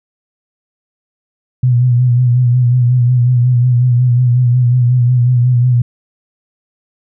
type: tone with vibrato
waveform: sine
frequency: 123.47 Hz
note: B2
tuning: in tune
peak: -7 dBFS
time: 1.63-5.82 s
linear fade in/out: 5 ms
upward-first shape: sine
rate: 5.5 Hz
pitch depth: 49 cents each way
effects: none